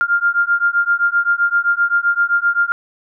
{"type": "beating tone pair", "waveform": "sine", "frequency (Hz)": [1396.9, 1404.6], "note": ["F6", "F6"], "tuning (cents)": [0, 10], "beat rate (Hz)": 7.7, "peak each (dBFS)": -16, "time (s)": [0.01, 2.72], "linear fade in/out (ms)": 0, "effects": []}